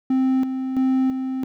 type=tone with tremolo; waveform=triangle; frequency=261.6 Hz; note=C4; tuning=in tune; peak=-14 dBFS; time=0.1-1.44 s; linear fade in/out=5 ms; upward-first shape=square; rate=1.5 Hz; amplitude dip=55%; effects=none